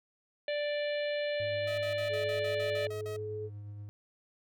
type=harmonic tone; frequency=587.3 Hz; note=D5; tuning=in tune; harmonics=1 / 3 / 4 / 5 / 6 / 7; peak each=-31 / -41 / -43 / -45 / -47 / -48 dBFS; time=0.48-2.87 s; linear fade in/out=2 ms
type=tone with tremolo; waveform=triangle; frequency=103.1 Hz; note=G#2; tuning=12 cents flat; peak=-38 dBFS; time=1.4-3.89 s; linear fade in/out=0 ms; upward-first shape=triangle; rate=8.4 Hz; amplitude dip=25%
type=tone bursts; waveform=sawtooth; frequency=637 Hz; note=D#5; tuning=41 cents sharp; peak=-39 dBFS; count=10; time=1.67-3.166 s; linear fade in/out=5 ms; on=110 ms; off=44 ms
type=tone; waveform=sine; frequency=427.2 Hz; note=G#4; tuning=49 cents sharp; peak=-36 dBFS; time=2.09-3.5 s; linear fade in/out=50 ms
effects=none